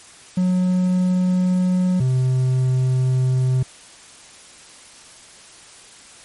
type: tone pair in turn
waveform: triangle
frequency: 182.6 / 128.85 Hz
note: F#3 / C3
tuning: -23 / -26 cents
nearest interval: tritone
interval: 603 cents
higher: first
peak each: -13 dBFS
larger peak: neither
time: 0.37-2 / 2-3.63 s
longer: neither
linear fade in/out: 5 ms
effects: white hiss -44 dBFS RMS until 6.24 s + MP3 48 kbps